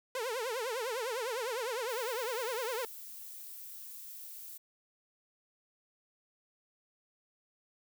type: tone with vibrato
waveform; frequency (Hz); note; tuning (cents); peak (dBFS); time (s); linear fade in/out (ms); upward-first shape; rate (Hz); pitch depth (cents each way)
sawtooth; 480; B4; -49; -30; 0.15-2.85; 2; triangle; 9.9; 220
type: noise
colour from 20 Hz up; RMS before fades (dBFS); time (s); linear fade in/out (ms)
violet; -47; 1.89-4.58; 10
effects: none